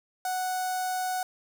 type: tone with notch filter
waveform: sawtooth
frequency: 740 Hz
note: F#5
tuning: in tune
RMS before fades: -30 dBFS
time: 0.25-1.23 s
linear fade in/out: 2 ms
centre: 2600 Hz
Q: 0.67
effects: none